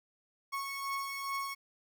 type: beating tone pair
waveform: 30% pulse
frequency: 1100 / 1102.4 Hz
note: C#6 / C#6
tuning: -14 / -10 cents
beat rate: 2.4 Hz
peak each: -39 / -34 dBFS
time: 0.52-1.55 s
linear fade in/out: 20 ms
effects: none